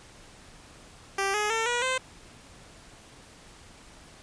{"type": "tone with pitch steps", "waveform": "10% pulse", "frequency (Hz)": [392, 420.1, 450.3, 482.6, 517.2], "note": ["G4", "G#4", "A4", "B4", "C5"], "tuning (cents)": [0, 20, 40, -40, -20], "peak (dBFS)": -17, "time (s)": [1.18, 1.98], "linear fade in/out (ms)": 5, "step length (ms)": 160, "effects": ["pink hiss -51 dBFS RMS until 4.22 s", "resampled to 22050 Hz"]}